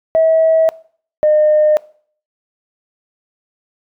sine tone pair in turn, 645 / 608.8 Hz, E5 / D#5, -38 / -38 cents, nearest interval minor second, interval 100 cents, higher first, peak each -7 dBFS, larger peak neither, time 0.15-0.69 / 1.23-1.77 s, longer neither, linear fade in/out 0 ms, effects noise-tail reverb RT60 0.5 s tail -22 dB re dry + tanh soft clip ceiling -4 dBFS

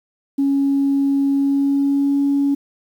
sine tone with pitch glide, 277.2 to 280.7 Hz, C#4 to C#4, 0 to +22 cents, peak -13 dBFS, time 0.38-2.55 s, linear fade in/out 10 ms, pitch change +22 cents, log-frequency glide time 1.34-2.19 s, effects tanh soft clip ceiling -10 dBFS + 8-bit

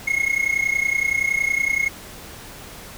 triangle tone with amplitude modulation, 2163 Hz, C#7, 43 cents flat, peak -13 dBFS, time 0.07-1.89 s, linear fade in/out 10 ms, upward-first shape sine, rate 30.7 Hz, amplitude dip 85%, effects pink hiss -39 dBFS RMS until 2.97 s

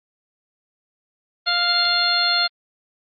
harmonic tone with a mistuned harmonic, 698.5 Hz, F5, in tune, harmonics 1 / 2 / 3 / 4 / 5 / 6, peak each -27 / -22 / -29 / -31 / -25 / -19 dBFS, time 1.46-2.48 s, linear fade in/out 20 ms, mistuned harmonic 6, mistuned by +25 cents, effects Opus 24 kbps

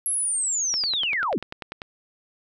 sine linear sweep, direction down, 11270 to 150 Hz, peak -22 dBFS, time 0.06-1.38 s, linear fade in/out 0 ms
click train, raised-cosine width 0.3 ms, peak -17 dBFS, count 12, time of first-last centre 0.74-1.818 s, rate 10.2 Hz
effects none

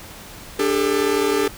45% pulse chord, D suspended fourth, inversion none, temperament equal with one note detuned, 293.7 / 400.5 / 440 Hz, D4 / G4 / A4, 0 / +37 / 0 cents, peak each -24 / -20 / -22 dBFS, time 0.59-1.48 s, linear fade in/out 5 ms, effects pink hiss -39 dBFS RMS until 1.57 s

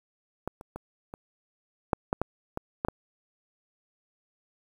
clicks, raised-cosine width 1 ms, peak -17 / -29 / -23 / -25 / -8 / -11 / -12 / -17 / -13 / -13 dBFS, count 10, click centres 0.476 / 0.611 / 0.76 / 1.139 / 1.932 / 2.129 / 2.216 / 2.574 / 2.849 / 2.885 s, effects 8-bit

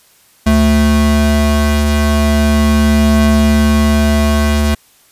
square tone pair together, 73.42 / 219.9 Hz, D2 / A3, 0 / -1 cents, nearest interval octave + perfect fifth, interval 1899 cents, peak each -12 dBFS, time 0.46-4.75 s, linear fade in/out 10 ms, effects white hiss -49 dBFS RMS until 5.11 s + resampled to 32000 Hz

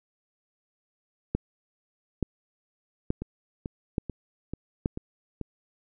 two click trains, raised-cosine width 3 ms, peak -20 / -12 dBFS, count 6 / 5, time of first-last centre 3.22-5.413 / 1.35-4.859 s, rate 2.28 / 1.14 Hz, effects none

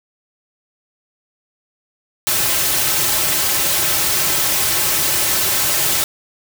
white noise with comb filter, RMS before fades -17 dBFS, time 2.27-6.04 s, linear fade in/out 0 ms, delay 4.2 ms, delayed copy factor -0.65, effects none

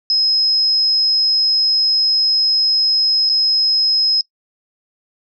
sine tone with dropouts, 5120 Hz, D#8, 49 cents sharp, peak -12 dBFS, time 0.1-4.21 s, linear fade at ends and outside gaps 1 ms, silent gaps 3.292-3.297 s, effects noise-tail reverb RT60 0.1 s tail -21 dB re dry

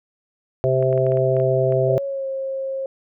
harmonic tone, 130.81 Hz, C3, in tune, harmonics 1 / 3 / 4 / 5, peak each -21 / -21 / -21 / -21 dBFS, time 0.64-1.98 s, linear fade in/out 0 ms
clicks, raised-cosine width 0.5 ms, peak -24 dBFS, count 9, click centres 0.826 / 0.928 / 0.977 / 1.066 / 1.12 / 1.172 / 1.367 / 1.4 / 1.723 s
sine tone with pitch glide, 554.4 to 536.4 Hz, C#5 to C5, 0 to +43 cents, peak -23 dBFS, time 1.88-2.86 s, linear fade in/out 2 ms, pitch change -57 cents, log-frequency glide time 2.04-2.27 s
effects none

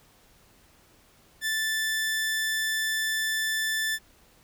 sawtooth tone, 1760 Hz, A6, in tune, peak -22 dBFS, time 1.41-3.99 s, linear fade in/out 50 ms, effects pink hiss -59 dBFS RMS until 4.43 s

